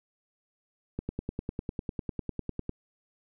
click train, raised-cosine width 3 ms, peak -19 dBFS, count 18, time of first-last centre 0.99-2.693 s, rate 9.98 Hz, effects none

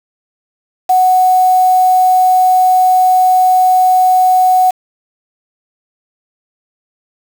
sine tone with quantisation, 740 Hz, F#5, in tune, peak -6 dBFS, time 0.89-4.71 s, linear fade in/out 10 ms, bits 4, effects none

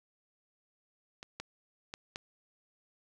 clicks, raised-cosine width 0.2 ms, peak -27 / -22 / -23 / -21 dBFS, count 4, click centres 1.229 / 1.4 / 1.939 / 2.159 s, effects none

